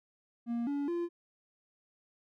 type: tone with pitch steps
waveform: triangle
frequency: 235.3 / 284.7 / 344.5 Hz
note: A#3 / C#4 / F4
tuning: +16 / +46 / -24 cents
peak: -29 dBFS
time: 0.46-1.09 s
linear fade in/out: 50 ms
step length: 210 ms
effects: none